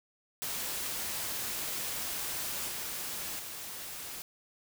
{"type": "noise with level steps", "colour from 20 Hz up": "white", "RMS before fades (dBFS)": [-36, -38, -42], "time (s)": [0.42, 4.22], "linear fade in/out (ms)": 0, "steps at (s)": [2.68, 3.39], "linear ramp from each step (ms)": 2, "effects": []}